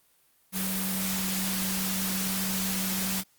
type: tone in noise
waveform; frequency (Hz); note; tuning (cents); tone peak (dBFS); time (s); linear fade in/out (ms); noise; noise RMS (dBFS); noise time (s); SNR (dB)
sine; 189.7; F#3; +43; -31; 0.52-3.24; 50; white; -31; 0.52-3.24; -3
effects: white hiss -65 dBFS RMS until 3.38 s + Opus 32 kbps